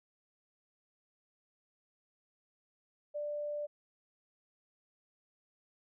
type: tone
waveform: sine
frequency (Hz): 590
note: D5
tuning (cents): +8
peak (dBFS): -35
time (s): 3.14-3.67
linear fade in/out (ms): 20
effects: none